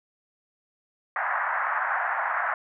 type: band-pass noise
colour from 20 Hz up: white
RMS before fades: -27 dBFS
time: 1.16-2.54 s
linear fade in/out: 2 ms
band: 690 to 1800 Hz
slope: 48 dB/octave
effects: none